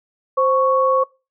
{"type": "tone pair together", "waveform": "sine", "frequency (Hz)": [523.3, 1109.7], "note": ["C5", "C#6"], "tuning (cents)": [0, 2], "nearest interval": "octave + minor second", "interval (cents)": 1302, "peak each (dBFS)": -16, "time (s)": [0.37, 1.04], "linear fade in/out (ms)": 10, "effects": ["noise-tail reverb RT60 0.3 s tail -24 dB re dry"]}